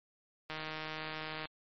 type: click train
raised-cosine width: 0.3 ms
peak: -24 dBFS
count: 150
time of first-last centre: 0.5-1.455 s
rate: 156 Hz
effects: MP3 32 kbps